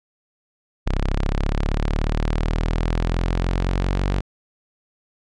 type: exponential sweep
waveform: sawtooth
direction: up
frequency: 32.8 to 48 Hz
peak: -15 dBFS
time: 0.86-4.21 s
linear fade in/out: 10 ms
effects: low-pass 5000 Hz 12 dB/octave